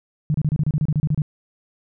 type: tone bursts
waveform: sine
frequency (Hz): 151.2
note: D#3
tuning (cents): -49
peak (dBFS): -16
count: 13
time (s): 0.3-1.219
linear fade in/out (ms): 0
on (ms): 43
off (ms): 30
effects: none